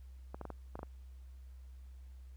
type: clicks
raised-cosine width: 1 ms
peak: -29 dBFS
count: 7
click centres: 0.345 / 0.413 / 0.453 / 0.503 / 0.755 / 0.792 / 0.831 s
effects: added 64 Hz sine -49 dBFS peak until 2.36 s + pink hiss -73 dBFS RMS until 2.36 s